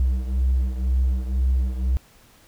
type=beating tone pair; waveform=triangle; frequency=63.5 / 65.5 Hz; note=B1 / C2; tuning=+49 / +2 cents; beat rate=2 Hz; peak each=-17 / -22 dBFS; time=0-1.97 s; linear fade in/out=0 ms; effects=tanh soft clip ceiling -12 dBFS + pink hiss -54 dBFS RMS until 2.47 s